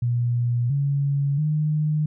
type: tone with pitch steps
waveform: sine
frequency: 120.5 / 140.8 / 152.4 Hz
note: B2 / C#3 / D#3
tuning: -42 / +27 / -36 cents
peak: -19 dBFS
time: 0.02-2.06 s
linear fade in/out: 5 ms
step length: 680 ms
effects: none